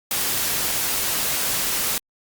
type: noise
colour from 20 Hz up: white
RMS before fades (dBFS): -23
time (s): 0.11-1.98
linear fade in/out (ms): 2
effects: Opus 48 kbps